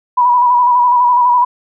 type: tone with vibrato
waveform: sine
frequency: 978 Hz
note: B5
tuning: 17 cents flat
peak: -7 dBFS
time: 0.17-1.45 s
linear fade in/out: 10 ms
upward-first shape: square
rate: 12 Hz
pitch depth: 33 cents each way
effects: none